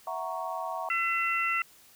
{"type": "chord", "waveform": "sine", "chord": "F# dominant seventh", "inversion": "third", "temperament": "equal", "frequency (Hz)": [659.3, 740, 932.3, 1108.7], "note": ["E5", "F#5", "A#5", "C#6"], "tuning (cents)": [0, 0, 0, 0], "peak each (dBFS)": -37, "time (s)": [0.07, 0.89], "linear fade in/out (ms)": 2}
{"type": "harmonic tone", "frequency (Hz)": 675, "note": "E5", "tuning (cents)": 41, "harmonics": [2, 3, 4], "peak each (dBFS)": [-30, -30, -30], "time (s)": [0.9, 1.62], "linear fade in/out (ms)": 2}
{"effects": ["white hiss -57 dBFS RMS until 1.95 s"]}